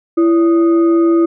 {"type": "tone with frequency modulation", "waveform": "sine", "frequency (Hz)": 334.9, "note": "E4", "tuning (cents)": 27, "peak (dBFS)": -8, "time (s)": [0.17, 1.26], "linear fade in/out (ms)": 10, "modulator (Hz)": 906, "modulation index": 0.31, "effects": []}